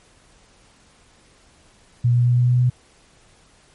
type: tone with pitch steps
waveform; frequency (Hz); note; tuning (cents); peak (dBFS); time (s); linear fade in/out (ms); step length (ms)
sine; 120.7 / 121.47 / 122.24 / 123.02 / 123.81 / 124.6; B2 / B2 / B2 / B2 / B2 / B2; -39 / -28 / -17 / -6 / +5 / +16; -13; 2.04-2.7; 10; 110
effects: pink hiss -54 dBFS RMS until 3.74 s + MP3 48 kbps